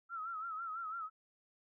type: tone with vibrato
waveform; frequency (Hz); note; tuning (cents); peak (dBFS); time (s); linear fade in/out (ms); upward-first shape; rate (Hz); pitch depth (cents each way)
sine; 1318.5; E6; 0; -39; 0.09-1.1; 50; sine; 6; 85
effects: none